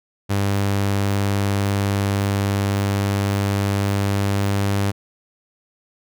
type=tone; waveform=sawtooth; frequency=99.8 Hz; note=G2; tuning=32 cents sharp; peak=-14 dBFS; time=0.29-4.92 s; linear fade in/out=20 ms; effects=none